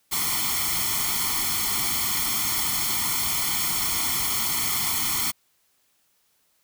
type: noise with comb filter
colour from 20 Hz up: white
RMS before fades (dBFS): -25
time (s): 0.11-5.32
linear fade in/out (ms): 20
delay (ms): 0.92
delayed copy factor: +0.9
effects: white hiss -67 dBFS RMS until 6.63 s